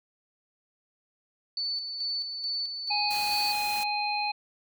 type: tone with tremolo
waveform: sine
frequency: 4491 Hz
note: C#8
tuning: 22 cents sharp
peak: -28 dBFS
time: 1.57-3.52 s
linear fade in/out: 2 ms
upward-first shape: square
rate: 2.3 Hz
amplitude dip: 45%
type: harmonic tone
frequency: 830.6 Hz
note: G#5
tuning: in tune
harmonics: 1 / 3 / 5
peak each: -29 / -32 / -33 dBFS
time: 2.9-4.32 s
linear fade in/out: 10 ms
type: noise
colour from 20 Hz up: white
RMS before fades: -38 dBFS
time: 3.1-3.84 s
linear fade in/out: 10 ms
effects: none